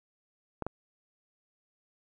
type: clicks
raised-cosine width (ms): 1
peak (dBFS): -19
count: 2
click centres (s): 0.623 / 0.666
effects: none